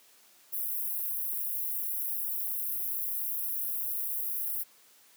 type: high-pass noise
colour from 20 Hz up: white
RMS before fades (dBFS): -33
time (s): 0.52-4.64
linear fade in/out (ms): 20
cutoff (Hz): 11000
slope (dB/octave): 48
effects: white hiss -60 dBFS RMS until 5.16 s + high-pass 200 Hz 12 dB/octave